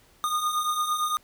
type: beating tone pair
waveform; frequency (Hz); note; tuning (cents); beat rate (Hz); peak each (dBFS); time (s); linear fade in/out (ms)
square; 1219 / 1227.8; D#6 / D#6; -36 / -23; 8.8; -32 / -26; 0.24-1.17; 0
effects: pink hiss -59 dBFS RMS until 1.23 s